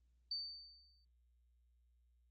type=tone with exponential decay; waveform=sine; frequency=4577 Hz; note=D8; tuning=45 cents flat; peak=-37 dBFS; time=0.31-1.05 s; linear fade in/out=5 ms; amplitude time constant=160 ms; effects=added 60 Hz sine -70 dBFS peak until 2.3 s + Opus 32 kbps